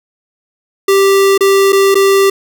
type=tone with dropouts; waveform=square; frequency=392 Hz; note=G4; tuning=in tune; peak=-7 dBFS; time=0.88-2.3 s; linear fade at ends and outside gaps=5 ms; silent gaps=1.378-1.407 / 1.723-1.728 / 1.945-1.953 s; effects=none